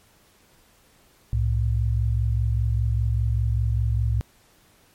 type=tone pair together; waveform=sine; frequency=65.41 / 110.45 Hz; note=C2 / A2; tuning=0 / +7 cents; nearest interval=major sixth; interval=907 cents; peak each=-22 dBFS; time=1.33-4.21 s; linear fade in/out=0 ms; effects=pink hiss -58 dBFS RMS until 4.94 s + MP3 64 kbps